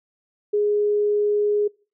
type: tone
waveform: sine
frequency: 415.3 Hz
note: G#4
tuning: in tune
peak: -17 dBFS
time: 0.53-1.68 s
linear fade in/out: 10 ms
effects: noise-tail reverb RT60 0.4 s tail -26 dB re dry